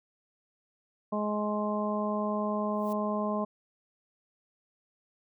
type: harmonic tone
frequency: 210 Hz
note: G#3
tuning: 19 cents sharp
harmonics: 1 / 2 / 3 / 4 / 5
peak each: -31 / -37 / -33 / -40 / -35 dBFS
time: 1.12-3.45 s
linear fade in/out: 10 ms
type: noise with exponential growth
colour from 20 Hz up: blue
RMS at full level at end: -47 dBFS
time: 2.7-2.93 s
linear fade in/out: 5 ms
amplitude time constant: 49 ms
effects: none